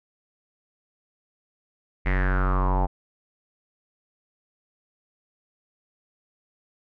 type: tone with low-pass filter sweep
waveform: square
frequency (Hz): 46.58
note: F#1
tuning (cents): +12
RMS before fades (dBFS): -22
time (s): 2.05-2.87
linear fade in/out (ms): 20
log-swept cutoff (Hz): 2100 to 810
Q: 6.9
effects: none